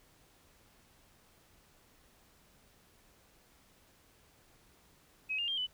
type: tone with pitch steps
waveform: sine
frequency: 2544 / 2811 / 3192 / 2999 Hz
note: D#7 / F7 / G7 / F#7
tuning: +38 / +11 / +31 / +23 cents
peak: -32 dBFS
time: 5.29-5.67 s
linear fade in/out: 20 ms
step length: 95 ms
effects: pink hiss -65 dBFS RMS until 5.73 s